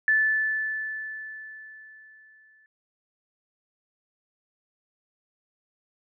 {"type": "tone with exponential decay", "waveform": "sine", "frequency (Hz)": 1747, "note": "A6", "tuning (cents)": -13, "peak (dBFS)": -17, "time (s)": [0.08, 2.66], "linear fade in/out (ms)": 1, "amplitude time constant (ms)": 560, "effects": []}